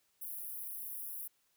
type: high-pass noise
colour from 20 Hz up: white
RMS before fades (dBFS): -43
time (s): 0.21-1.28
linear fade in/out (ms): 10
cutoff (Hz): 10000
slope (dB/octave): 96
effects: white hiss -75 dBFS RMS until 1.56 s